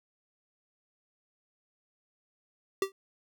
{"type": "tone with exponential decay", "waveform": "square", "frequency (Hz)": 388.5, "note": "G4", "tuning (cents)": -16, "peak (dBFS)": -23, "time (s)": [2.82, 2.92], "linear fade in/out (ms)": 2, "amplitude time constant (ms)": 21, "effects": []}